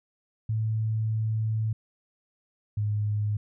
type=tone pair in turn; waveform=sine; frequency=110 / 104.87 Hz; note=A2 / G#2; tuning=0 / +17 cents; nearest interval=minor second; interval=83 cents; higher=first; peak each=-24 dBFS; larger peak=neither; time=0.49-1.73 / 2.77-3.37 s; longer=first; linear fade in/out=5 ms; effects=none